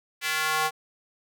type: tone with high-pass filter sweep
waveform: square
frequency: 156 Hz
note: D#3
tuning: 5 cents sharp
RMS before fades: -26 dBFS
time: 0.21-0.71 s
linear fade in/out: 50 ms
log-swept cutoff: 2100 to 820 Hz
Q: 1.6
effects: none